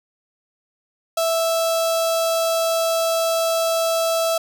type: tone with notch filter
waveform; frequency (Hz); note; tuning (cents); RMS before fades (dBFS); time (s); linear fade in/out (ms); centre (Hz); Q
sawtooth; 659.3; E5; 0; -20; 1.17-4.38; 5; 2000; 1.3
effects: none